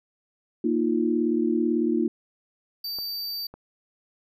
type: chord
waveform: sine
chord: Bb suspended fourth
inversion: none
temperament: equal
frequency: 233.1 / 311.1 / 349.2 Hz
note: Bb3 / Eb4 / F4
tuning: 0 / 0 / 0 cents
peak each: -25 dBFS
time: 0.64-2.08 s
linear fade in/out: 5 ms
type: tone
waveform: square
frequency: 4634 Hz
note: D8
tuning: 24 cents flat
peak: -30 dBFS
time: 2.84-3.47 s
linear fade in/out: 5 ms
type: clicks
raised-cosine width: 1 ms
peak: -29 dBFS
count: 2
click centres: 2.987 / 3.54 s
effects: none